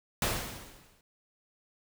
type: noise with exponential decay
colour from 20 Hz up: pink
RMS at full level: -27 dBFS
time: 0.22-1.01 s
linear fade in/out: 2 ms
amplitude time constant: 170 ms
effects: none